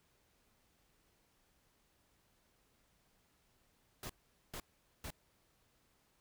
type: noise bursts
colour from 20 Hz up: pink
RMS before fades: -45 dBFS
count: 3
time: 4.03-5.105 s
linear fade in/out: 2 ms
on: 65 ms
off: 440 ms
effects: pink hiss -74 dBFS RMS until 6.2 s